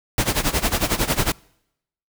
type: noise with tremolo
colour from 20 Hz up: pink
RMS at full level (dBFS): -18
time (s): 0.18-1.32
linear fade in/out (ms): 2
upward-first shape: sine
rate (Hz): 11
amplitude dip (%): 85
effects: noise-tail reverb RT60 0.8 s tail -26 dB re dry